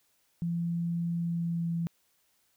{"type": "tone with pitch glide", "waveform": "sine", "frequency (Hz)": [170, 168.14], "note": ["F3", "E3"], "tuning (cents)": [-46, 35], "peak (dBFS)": -28, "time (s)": [0.42, 1.87], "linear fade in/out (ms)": 0, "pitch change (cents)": -19, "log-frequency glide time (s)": [1.17, 1.71], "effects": ["white hiss -71 dBFS RMS until 2.56 s"]}